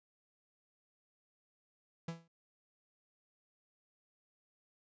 45% pulse tone with exponential decay, 166.3 Hz, E3, 16 cents sharp, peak -36 dBFS, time 2.08-2.28 s, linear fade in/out 5 ms, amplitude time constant 43 ms, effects resampled to 16000 Hz

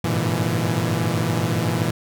sawtooth tone cluster, 98.1 / 106 / 119.5 / 150.4 / 166.7 Hz, G2 / G#2 / A#2 / D3 / E3, +2 / +36 / +43 / +42 / +20 cents, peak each -26 / -23 / -20 / -26 / -20 dBFS, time 0.04-1.91 s, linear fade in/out 5 ms, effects none

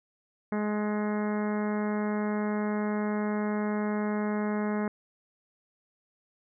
harmonic tone with a mistuned harmonic, 210 Hz, G#3, 19 cents sharp, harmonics 1 / 2 / 3 / 4 / 5 / 6 / 7 / 8 / 9 / 10, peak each -28 / -34 / -38 / -40 / -42 / -44 / -45 / -46 / -47 / -48 dBFS, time 0.52-4.88 s, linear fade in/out 2 ms, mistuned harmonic 10, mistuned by +21 cents, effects none

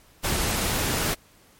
pink noise, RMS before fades -25 dBFS, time 0.23-1.15 s, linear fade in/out 20 ms, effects pink hiss -56 dBFS RMS until 1.59 s + MP3 64 kbps

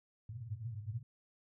white band-pass noise, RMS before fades -43 dBFS, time 0.29-1.03 s, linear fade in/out 5 ms, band 100 to 120 Hz, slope 96 dB/octave, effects none

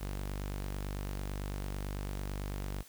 sawtooth tone, 49 Hz, G1, in tune, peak -32 dBFS, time 0-2.83 s, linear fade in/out 20 ms, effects white hiss -57 dBFS RMS until 2.88 s

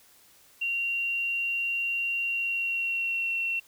sine tone with pitch glide, 2760 to 2720 Hz, F7 to F7, -21 to -46 cents, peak -26 dBFS, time 0.61-3.6 s, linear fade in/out 10 ms, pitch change -25 cents, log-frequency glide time 2.24-3.36 s, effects white hiss -58 dBFS RMS until 3.67 s

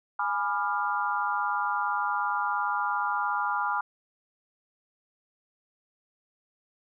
sine chord, G# diminished seventh, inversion none, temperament equal with one note detuned, 830.6 / 987.8 / 1196.6 / 1396.9 Hz, G#5 / B5 / D6 / F6, 0 / 0 / +32 / 0 cents, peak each -31 dBFS, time 0.19-3.81 s, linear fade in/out 5 ms, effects none

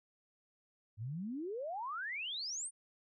sine exponential sweep, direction up, 100 to 9397 Hz, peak -38 dBFS, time 0.97-2.71 s, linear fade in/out 50 ms, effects none

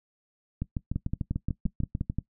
two click trains, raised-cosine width 5 ms, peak -16 / -17 dBFS, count 8 / 11, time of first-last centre 0.96-2.186 / 0.62-2.099 s, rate 5.71 / 6.76 Hz, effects noise-tail reverb RT60 0.1 s tail -19 dB re dry

